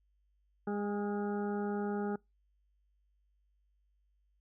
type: harmonic tone with a mistuned harmonic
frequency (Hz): 204.7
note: G#3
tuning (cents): -25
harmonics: 1 / 2 / 3 / 4 / 6 / 7 / 8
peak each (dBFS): -35 / -37 / -51 / -42 / -50 / -48 / -59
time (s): 0.67-2.16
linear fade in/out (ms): 5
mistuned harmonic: 6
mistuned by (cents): +33
effects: noise-tail reverb RT60 0.2 s tail -26 dB re dry + added 50 Hz sine -70 dBFS peak until 4.4 s